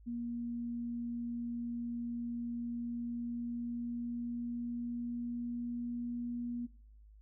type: tone with pitch glide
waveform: sine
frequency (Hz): 236.9 to 239.8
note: A#3 to A#3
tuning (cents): +28 to +49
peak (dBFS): -36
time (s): 0.06-6.67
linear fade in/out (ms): 20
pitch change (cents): +21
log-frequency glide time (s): 2.64-6.25
effects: noise-tail reverb RT60 0.7 s tail -22 dB re dry + added 52 Hz sine -55 dBFS peak until 7.21 s